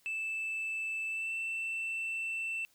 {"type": "tone with pitch glide", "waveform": "sine", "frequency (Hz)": [2637, 2672], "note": ["E7", "E7"], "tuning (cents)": [0, 23], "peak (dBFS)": -31, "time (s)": [0.06, 2.65], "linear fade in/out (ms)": 0, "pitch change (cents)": 23, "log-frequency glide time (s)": [1.08, 1.33], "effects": ["tanh soft clip ceiling -32 dBFS", "white hiss -68 dBFS RMS until 2.74 s"]}